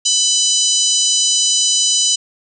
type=harmonic tone with a mistuned harmonic; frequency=997 Hz; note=B5; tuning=16 cents sharp; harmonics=3 / 4 / 5 / 6 / 7 / 8; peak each=-19 / -20 / -21 / -18 / -18 / -23 dBFS; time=0.05-2.16 s; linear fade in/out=10 ms; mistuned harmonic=8; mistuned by=+52 cents; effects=none